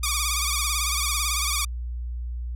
5% pulse tone with vibrato, 1171 Hz, D6, 5 cents flat, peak -11 dBFS, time 0.03-1.65 s, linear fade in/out 5 ms, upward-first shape sine, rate 18 Hz, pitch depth 91 cents each way, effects added 60 Hz sine -28 dBFS peak until 2.55 s + low-pass 12000 Hz 12 dB/octave

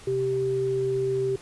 sine tone pair together, 130.15 / 390 Hz, C3 / G4, -9 / -9 cents, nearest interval octave + perfect fifth, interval 1900 cents, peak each -32 / -23 dBFS, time 0.07-1.36 s, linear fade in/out 5 ms, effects pink hiss -48 dBFS RMS until 1.41 s + resampled to 24000 Hz

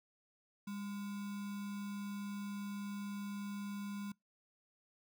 sine tone with sample-and-hold, 201.8 Hz, G#3, 49 cents flat, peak -40 dBFS, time 0.67-4.12 s, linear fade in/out 5 ms, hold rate 1225 Hz, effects noise-tail reverb RT60 0.2 s tail -26 dB re dry

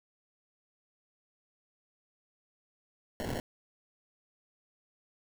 white noise with sample-and-hold, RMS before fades -36 dBFS, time 3.2-3.4 s, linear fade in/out 0 ms, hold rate 1225 Hz, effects none

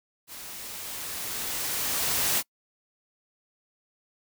white noise with level ramp, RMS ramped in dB -42 to -24 dBFS, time 0.27-2.43 s, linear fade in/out 50 ms, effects noise-tail reverb RT60 0.1 s tail -26 dB re dry

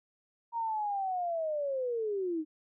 sine linear sweep, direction down, 942 to 301.8 Hz, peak -30 dBFS, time 0.52-2.45 s, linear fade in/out 50 ms, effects none

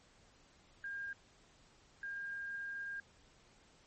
sine tone bursts at uneven times, 1610 Hz, G6, 46 cents sharp, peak -40 dBFS, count 2, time 0.84-1.13 / 2.03-3 s, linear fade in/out 2 ms, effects pink hiss -66 dBFS RMS until 3.86 s + MP3 32 kbps

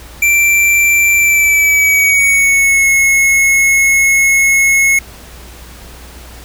square tone with pitch glide, 2349 to 2179 Hz, D7 to C#7, 0 to -30 cents, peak -8 dBFS, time 0.22-4.99 s, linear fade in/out 5 ms, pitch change -130 cents, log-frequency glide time 1.17-2.88 s, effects added 60 Hz sine -34 dBFS peak until 6.44 s + pink hiss -36 dBFS RMS until 6.44 s

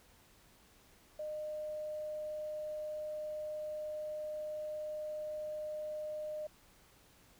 sine tone with quantisation, 610 Hz, D#5, 34 cents flat, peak -38 dBFS, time 1.19-6.47 s, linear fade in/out 5 ms, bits 11, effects pink hiss -64 dBFS RMS until 7.39 s

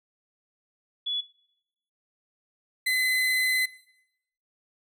sine / 35% pulse tone pair in turn, 3412 / 2029 Hz, G#7 / B6, +46 / +46 cents, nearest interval major sixth, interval 900 cents, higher first, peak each -27 / -21 dBFS, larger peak second, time 1.06-1.21 / 2.86-3.66 s, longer second, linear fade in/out 10 ms, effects noise-tail reverb RT60 0.8 s tail -19 dB re dry

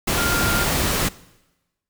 sine tone in noise, 1400 Hz, F6, 4 cents sharp, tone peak -24 dBFS, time 0.17-0.64 s, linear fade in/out 10 ms, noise pink, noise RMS -21 dBFS, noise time 0.07-1.09 s, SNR -6 dB, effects noise-tail reverb RT60 1.0 s tail -20 dB re dry

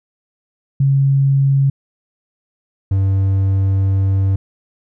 sine / triangle tone pair in turn, 137.3 / 96.78 Hz, C#3 / G2, -16 / -22 cents, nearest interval tritone, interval 606 cents, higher first, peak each -10 dBFS, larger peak neither, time 0.8-1.7 / 2.91-4.36 s, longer second, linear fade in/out 5 ms, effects none

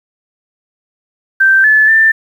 sine tone with pitch steps, 1563 / 1731 / 1780 Hz, G6 / A6 / A6, -6 / -29 / +20 cents, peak -5 dBFS, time 1.4-2.12 s, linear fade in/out 10 ms, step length 240 ms, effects 7-bit

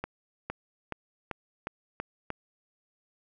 accelerating click train, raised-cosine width 0.5 ms, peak -18 dBFS, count 7, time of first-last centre 0.04-2.303 s, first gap 460 ms, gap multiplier 0.92, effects none

